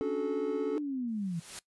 triangle chord, D major seventh, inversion third, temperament equal with one note detuned, 277.2 / 293.7 / 370 / 433.4 Hz, C#4 / D4 / F#4 / A4, 0 / 0 / 0 / -26 cents, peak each -35 / -34 / -35 / -29 dBFS, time 0.01-0.78 s, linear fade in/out 0 ms
sine linear sweep, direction down, 310 to 160 Hz, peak -31 dBFS, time 0.75-1.4 s, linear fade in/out 10 ms
white noise with exponential growth, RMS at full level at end -39 dBFS, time 1.08-1.59 s, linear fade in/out 1 ms, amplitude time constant 110 ms
effects noise-tail reverb RT60 0.1 s tail -19 dB re dry + resampled to 24000 Hz

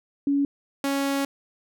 sine / sawtooth tone pair in turn, 281.7 / 277 Hz, C#4 / C#4, +28 / -1 cents, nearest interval unison, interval 29 cents, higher first, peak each -19 dBFS, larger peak neither, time 0.27-0.45 / 0.84-1.25 s, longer second, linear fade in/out 2 ms, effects none

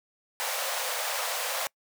pink high-pass noise, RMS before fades -31 dBFS, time 0.4-1.67 s, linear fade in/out 0 ms, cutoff 490 Hz, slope 96 dB/octave, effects noise-tail reverb RT60 0.1 s tail -26 dB re dry

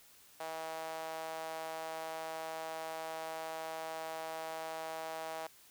sawtooth tone with high-pass filter, 160.8 Hz, E3, 43 cents flat, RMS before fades -42 dBFS, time 0.4-5.47 s, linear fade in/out 5 ms, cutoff 700 Hz, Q 3.1, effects white hiss -61 dBFS RMS until 5.7 s

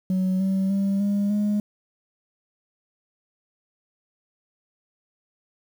sine tone with pitch steps, 186.6 / 191.62 / 196.78 / 202.1 / 207.5 Hz, F#3 / G3 / G3 / G#3 / G#3, +15 / -39 / +7 / -47 / -1 cents, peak -17 dBFS, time 0.1-1.6 s, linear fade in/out 2 ms, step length 300 ms, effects tanh soft clip ceiling -19 dBFS + 8-bit

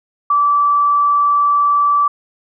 sine tone, 1159 Hz, D6, 23 cents flat, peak -10 dBFS, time 0.3-2.08 s, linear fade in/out 5 ms, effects none

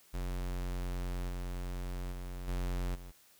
square tone with level steps, 44.86 Hz, F1, 47 cents sharp, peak -35 / -37 / -40 / -33 / -46 dBFS, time 0.13-3.12 s, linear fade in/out 20 ms, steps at 1.28 / 2.11 / 2.47 / 2.94 s, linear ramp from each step 20 ms, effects white hiss -63 dBFS RMS until 3.39 s

